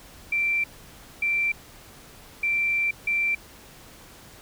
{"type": "tone bursts at uneven times", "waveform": "sine", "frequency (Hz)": 2349, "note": "D7", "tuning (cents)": 0, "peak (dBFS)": -21, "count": 4, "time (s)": [[0.32, 0.64], [1.22, 1.52], [2.43, 2.91], [3.07, 3.35]], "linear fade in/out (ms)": 5, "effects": ["pink hiss -48 dBFS RMS until 4.41 s"]}